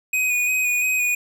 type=tone with vibrato; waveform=square; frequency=2489 Hz; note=D#7; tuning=in tune; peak=-19 dBFS; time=0.13-1.15 s; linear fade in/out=5 ms; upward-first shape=square; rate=2.9 Hz; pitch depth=18 cents each way; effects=none